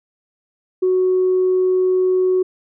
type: tone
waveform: sine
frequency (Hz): 370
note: F#4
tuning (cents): 0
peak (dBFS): -12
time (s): 0.82-2.43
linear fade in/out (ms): 10
effects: tanh soft clip ceiling -9 dBFS